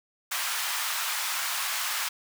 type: high-pass noise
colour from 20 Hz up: pink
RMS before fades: -30 dBFS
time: 0.31-2.09 s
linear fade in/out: 10 ms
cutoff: 980 Hz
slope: 24 dB/octave
effects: none